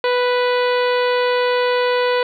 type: harmonic tone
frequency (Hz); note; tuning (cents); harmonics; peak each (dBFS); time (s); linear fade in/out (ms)
493.9; B4; 0; 1 / 2 / 3 / 4 / 5 / 6 / 7 / 8 / 9; -16 / -22 / -26 / -28 / -30 / -32 / -33 / -34 / -35; 0.04-2.23; 2
effects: 9-bit